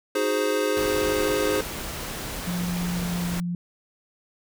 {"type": "chord", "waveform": "square", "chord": "Ab dominant seventh", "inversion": "second", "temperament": "equal", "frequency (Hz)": [311.1, 370, 415.3, 523.3], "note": ["Eb4", "Gb4", "Ab4", "C5"], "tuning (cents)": [0, 0, 0, 0], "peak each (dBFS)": [-30, -32, -26, -27], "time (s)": [0.15, 1.61], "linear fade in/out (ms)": 5}
{"type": "noise", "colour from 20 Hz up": "pink", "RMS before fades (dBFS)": -33, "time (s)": [0.77, 3.4], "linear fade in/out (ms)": 0}
{"type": "tone with pitch glide", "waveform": "sine", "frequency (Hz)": [176.2, 174.78], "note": ["F3", "F3"], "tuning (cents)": [16, 2], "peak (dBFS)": -25, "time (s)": [2.47, 3.55], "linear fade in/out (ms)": 2, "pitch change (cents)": -14, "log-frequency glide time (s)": [2.79, 3.22]}
{"effects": []}